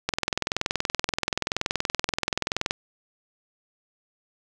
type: click train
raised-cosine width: 0.2 ms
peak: -6 dBFS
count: 56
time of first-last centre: 0.09-2.709 s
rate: 21 Hz
effects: none